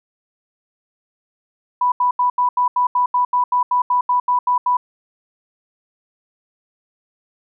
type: tone bursts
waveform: sine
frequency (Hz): 987.8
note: B5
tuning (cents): 0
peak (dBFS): -13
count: 16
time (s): 1.81-4.77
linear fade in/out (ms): 5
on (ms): 110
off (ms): 80
effects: none